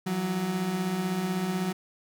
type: beating tone pair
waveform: 35% pulse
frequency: 169.8 / 185.8 Hz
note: F3 / F#3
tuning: -48 / +7 cents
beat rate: 16 Hz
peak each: -33 / -26 dBFS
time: 0.06-1.73 s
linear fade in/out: 10 ms
effects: none